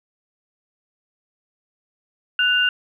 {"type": "tone pair together", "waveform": "sine", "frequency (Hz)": [1483.2, 2800], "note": ["F#6", "F7"], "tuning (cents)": [4, 4], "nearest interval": "major seventh", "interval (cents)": 1100, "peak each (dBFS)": -18, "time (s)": [2.39, 2.69], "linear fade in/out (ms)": 2, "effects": []}